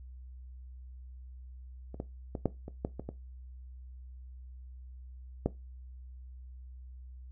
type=clicks; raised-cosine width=2 ms; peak=-30 / -22 / -22 / -13 / -28 / -18 / -24 / -24 / -14 dBFS; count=9; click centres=1.944 / 2.001 / 2.352 / 2.457 / 2.681 / 2.849 / 2.996 / 3.09 / 5.46 s; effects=noise-tail reverb RT60 0.2 s tail -17 dB re dry + added 63 Hz sine -45 dBFS peak until 7.31 s